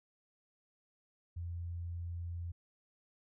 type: tone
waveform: sine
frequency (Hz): 85.9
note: F2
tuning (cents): -28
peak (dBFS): -38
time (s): 1.36-2.52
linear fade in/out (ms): 10
effects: none